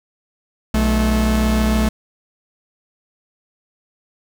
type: tone pair together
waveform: 45% pulse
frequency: 61.01 / 217.4 Hz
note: B1 / A3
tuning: -20 / -21 cents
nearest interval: octave + minor seventh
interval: 2199 cents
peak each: -17 / -17 dBFS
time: 0.74-1.89 s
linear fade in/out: 5 ms
effects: none